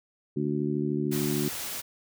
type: harmonic tone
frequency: 73.42 Hz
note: D2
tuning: in tune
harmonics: 2 / 3 / 4 / 5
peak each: -31 / -31 / -31 / -31 dBFS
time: 0.36-1.49 s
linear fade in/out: 10 ms
type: noise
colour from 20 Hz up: white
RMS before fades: -35 dBFS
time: 1.11-1.82 s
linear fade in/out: 20 ms
effects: none